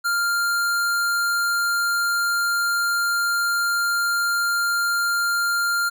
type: tone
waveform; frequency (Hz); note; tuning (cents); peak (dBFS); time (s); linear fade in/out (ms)
square; 1396.9; F6; 0; -20; 0.04-5.9; 20
effects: none